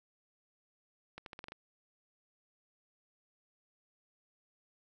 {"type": "accelerating click train", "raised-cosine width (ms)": 0.3, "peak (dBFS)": -29, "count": 7, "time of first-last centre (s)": [1.18, 1.52], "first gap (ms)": 82, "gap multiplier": 0.85, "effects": []}